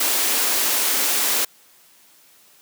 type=high-pass noise; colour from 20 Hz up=white; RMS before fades=-20 dBFS; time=0-1.45 s; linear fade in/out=5 ms; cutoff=230 Hz; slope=48 dB/octave; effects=white hiss -53 dBFS RMS until 2.61 s + high-pass 150 Hz 12 dB/octave